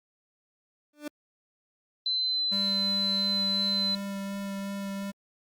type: tone with exponential growth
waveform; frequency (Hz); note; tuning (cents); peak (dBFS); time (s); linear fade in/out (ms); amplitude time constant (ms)
30% pulse; 296.3; D4; +15; -28; 0.93-1.08; 5; 32
type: tone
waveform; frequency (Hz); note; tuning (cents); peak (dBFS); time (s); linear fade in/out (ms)
sine; 4051; B7; +43; -25; 2.06-3.95; 2
type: tone with vibrato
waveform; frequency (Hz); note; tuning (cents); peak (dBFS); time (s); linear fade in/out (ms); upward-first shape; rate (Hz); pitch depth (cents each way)
square; 197.8; G3; +16; -33; 2.51-5.12; 20; sine; 2.8; 9
effects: Opus 48 kbps